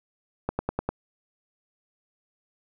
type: click train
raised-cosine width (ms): 1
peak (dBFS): -12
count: 5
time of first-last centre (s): 0.49-0.89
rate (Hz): 10
effects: none